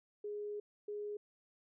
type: tone bursts at uneven times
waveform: sine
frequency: 415.3 Hz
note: G#4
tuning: in tune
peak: -39 dBFS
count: 2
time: 0.24-0.6 / 0.88-1.17 s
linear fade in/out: 5 ms
effects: none